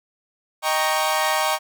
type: chord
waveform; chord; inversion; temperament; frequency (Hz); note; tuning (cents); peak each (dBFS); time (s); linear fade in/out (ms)
sawtooth; Eb dominant seventh; none; equal; 622.3 / 784 / 932.3 / 1108.7; Eb5 / G5 / Bb5 / Db6; 0 / 0 / 0 / 0; -21; 0.62-1.59; 50
effects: none